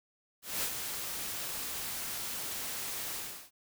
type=noise with ADSR envelope; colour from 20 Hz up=white; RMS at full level=-32 dBFS; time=0.42-3.51 s; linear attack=210 ms; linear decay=67 ms; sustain=-6 dB; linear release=360 ms; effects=none